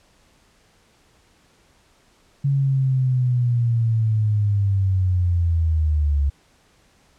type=linear sweep; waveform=sine; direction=down; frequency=140.2 to 69.3 Hz; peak=-16 dBFS; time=2.44-6.3 s; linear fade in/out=10 ms; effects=pink hiss -58 dBFS RMS until 7.18 s + low-pass 9000 Hz 12 dB/octave